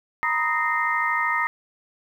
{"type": "tone cluster", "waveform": "sine", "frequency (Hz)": [935, 988, 1254, 1846, 2085], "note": ["A#5", "B5", "D#6", "A#6", "C7"], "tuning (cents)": [5, 0, 13, -17, -7], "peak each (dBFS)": [-28, -32, -25, -25, -28], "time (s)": [0.23, 1.47], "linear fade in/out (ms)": 0, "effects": ["9-bit"]}